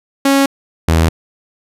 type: tone pair in turn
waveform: sawtooth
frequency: 275.2 / 81.53 Hz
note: C#4 / E2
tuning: -12 / -19 cents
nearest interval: octave + major sixth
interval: 2107 cents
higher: first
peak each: -5 dBFS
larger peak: neither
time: 0.25-0.46 / 0.88-1.09 s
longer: neither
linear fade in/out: 5 ms
effects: resampled to 32000 Hz